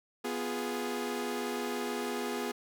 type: chord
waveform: sawtooth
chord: F diminished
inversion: second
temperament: equal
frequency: 246.9 / 349.2 / 415.3 Hz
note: Cb4 / F4 / Ab4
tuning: 0 / 0 / 0 cents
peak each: -33 / -36 / -32 dBFS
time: 0.24-2.52 s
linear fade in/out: 10 ms
effects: none